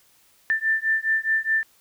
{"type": "beating tone pair", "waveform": "sine", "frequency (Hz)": [1775, 1779.8], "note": ["A6", "A6"], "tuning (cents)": [15, 19], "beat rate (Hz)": 4.8, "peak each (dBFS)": -23, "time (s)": [0.5, 1.63], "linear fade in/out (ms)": 0, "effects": ["white hiss -59 dBFS RMS until 1.8 s"]}